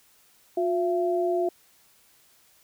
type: tone pair together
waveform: sine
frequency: 357.6 / 675 Hz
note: F4 / E5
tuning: +41 / +41 cents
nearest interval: major seventh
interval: 1100 cents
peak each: -24 / -26 dBFS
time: 0.57-1.49 s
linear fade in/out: 5 ms
effects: white hiss -60 dBFS RMS until 2.63 s